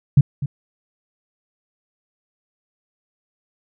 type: tone with echo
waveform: sine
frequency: 140 Hz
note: C#3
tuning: 18 cents sharp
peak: -6 dBFS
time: 0.17-0.21 s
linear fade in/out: 5 ms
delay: 250 ms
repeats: 1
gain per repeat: -14 dB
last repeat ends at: 0.46 s
effects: none